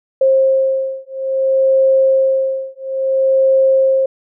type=beating tone pair; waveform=sine; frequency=532 / 532.59 Hz; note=C5 / C5; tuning=+29 / +31 cents; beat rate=0.59 Hz; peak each=-14 dBFS; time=0.21-4.06 s; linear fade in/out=5 ms; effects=none